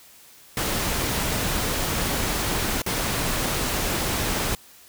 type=noise with dropouts; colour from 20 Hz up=pink; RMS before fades=-25 dBFS; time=0.57-4.55 s; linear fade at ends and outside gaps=1 ms; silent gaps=2.819-2.863 s; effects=white hiss -50 dBFS RMS until 4.88 s